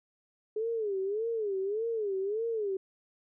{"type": "tone with vibrato", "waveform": "sine", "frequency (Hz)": 420, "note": "G#4", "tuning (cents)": 19, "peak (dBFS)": -29, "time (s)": [0.56, 2.77], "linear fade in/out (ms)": 5, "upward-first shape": "sine", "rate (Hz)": 1.7, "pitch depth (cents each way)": 170, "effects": []}